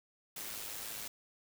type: noise with amplitude modulation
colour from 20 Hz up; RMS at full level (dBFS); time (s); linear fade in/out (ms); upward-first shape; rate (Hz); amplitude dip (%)
white; -41; 0.36-1.08; 5; sine; 107; 45
effects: none